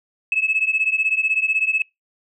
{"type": "beating tone pair", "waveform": "sine", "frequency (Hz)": [2582, 2598], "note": ["E7", "E7"], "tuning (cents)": [-37, -26], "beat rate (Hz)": 16, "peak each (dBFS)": [-20, -19], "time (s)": [0.32, 1.82], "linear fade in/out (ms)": 2, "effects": ["noise-tail reverb RT60 0.2 s tail -26 dB re dry", "tanh soft clip ceiling -9 dBFS"]}